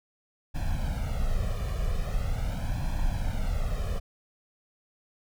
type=noise with flanger; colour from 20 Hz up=brown; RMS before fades=-28 dBFS; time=0.54-4 s; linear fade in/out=20 ms; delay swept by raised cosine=1.2 to 1.7 ms; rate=0.42 Hz; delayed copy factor=+0.95; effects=none